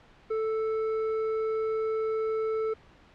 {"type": "tone with hard clipping", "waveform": "sine", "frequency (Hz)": 440, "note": "A4", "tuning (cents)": 0, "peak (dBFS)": -28, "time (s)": [0.3, 2.74], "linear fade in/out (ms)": 10, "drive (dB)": 7, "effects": ["pink hiss -56 dBFS RMS until 3.14 s", "low-pass 3000 Hz 12 dB/octave"]}